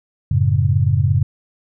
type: chord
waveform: sine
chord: F# minor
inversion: none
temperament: equal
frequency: 92.5 / 110 / 138.59 Hz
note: F#2 / A2 / C#3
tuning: 0 / 0 / 0 cents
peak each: -17 dBFS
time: 0.31-1.23 s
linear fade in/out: 5 ms
effects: none